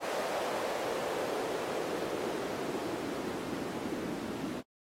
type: noise with band-pass filter sweep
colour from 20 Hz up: white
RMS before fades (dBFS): -36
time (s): 0-4.63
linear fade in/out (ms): 50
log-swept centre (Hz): 590 to 250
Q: 2.2
effects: AAC 48 kbps